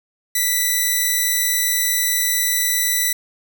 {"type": "tone", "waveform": "5% pulse", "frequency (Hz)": 1975.5, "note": "B6", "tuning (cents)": 0, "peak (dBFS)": -6, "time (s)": [0.35, 3.13], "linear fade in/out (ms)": 5, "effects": []}